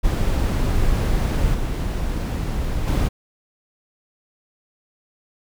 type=noise with level steps; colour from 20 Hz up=brown; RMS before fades=-19 / -23 / -18 dBFS; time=0.03-3.09 s; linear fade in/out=20 ms; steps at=1.54 / 2.87 s; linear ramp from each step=10 ms; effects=none